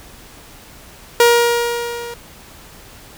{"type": "tone with level ramp", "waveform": "sawtooth", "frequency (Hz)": 473.6, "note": "A#4", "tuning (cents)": 27, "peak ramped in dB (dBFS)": [-3, -24], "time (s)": [1.2, 2.14], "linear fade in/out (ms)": 2, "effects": ["pink hiss -41 dBFS RMS until 3.17 s"]}